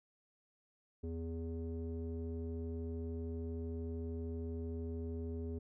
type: tone with low-pass filter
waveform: square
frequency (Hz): 82.41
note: E2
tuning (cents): 0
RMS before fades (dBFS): -41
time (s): 1.03-5.59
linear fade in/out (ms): 10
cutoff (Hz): 360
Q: 5.9
effects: none